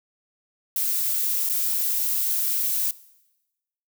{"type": "noise with dropouts", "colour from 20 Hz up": "violet", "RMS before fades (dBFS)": -24, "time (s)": [0.76, 2.91], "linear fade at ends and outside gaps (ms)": 2, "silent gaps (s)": [1.491, 1.496], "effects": ["noise-tail reverb RT60 1.0 s tail -20 dB re dry"]}